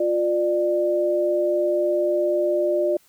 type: tone pair together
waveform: sine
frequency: 352.6 / 596 Hz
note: F4 / D5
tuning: +17 / +25 cents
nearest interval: major sixth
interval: 908 cents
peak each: -22 / -20 dBFS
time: 0-2.97 s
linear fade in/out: 5 ms
effects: white hiss -58 dBFS RMS until 3.08 s